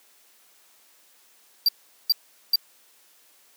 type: tone bursts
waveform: square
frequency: 4710 Hz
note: D8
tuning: 4 cents sharp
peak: -16 dBFS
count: 3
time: 1.66-2.558 s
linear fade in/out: 2 ms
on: 26 ms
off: 410 ms
effects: white hiss -58 dBFS RMS until 3.56 s + high-pass 300 Hz 12 dB/octave